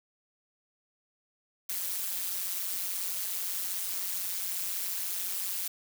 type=noise with amplitude modulation; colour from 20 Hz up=blue; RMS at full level=-30 dBFS; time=1.69-5.68 s; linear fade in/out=5 ms; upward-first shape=sine; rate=185 Hz; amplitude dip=85%; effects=none